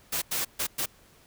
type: noise bursts at uneven times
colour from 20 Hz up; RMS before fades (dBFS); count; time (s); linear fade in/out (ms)
white; -29; 4; 0.12-0.22 / 0.31-0.45 / 0.59-0.67 / 0.78-0.86; 10
effects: pink hiss -58 dBFS RMS until 1.26 s